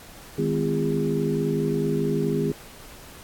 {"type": "tone cluster", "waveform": "sine", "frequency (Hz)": [156.7, 208.1, 255.8, 342.5, 407.1], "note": ["D#3", "G#3", "C4", "F4", "G#4"], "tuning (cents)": [13, 4, -39, -34, -35], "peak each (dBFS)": [-26, -30, -28, -30, -26], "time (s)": [0.38, 2.52], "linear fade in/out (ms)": 5, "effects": ["pink hiss -45 dBFS RMS until 3.23 s", "AAC 64 kbps"]}